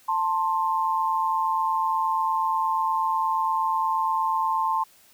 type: tone pair together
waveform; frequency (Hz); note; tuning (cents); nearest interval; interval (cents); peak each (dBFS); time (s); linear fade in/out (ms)
sine; 886.6 / 1055; A5 / C6; +13 / +14; minor third; 301; -24; 0.08-4.84; 10
effects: white hiss -56 dBFS RMS until 5.13 s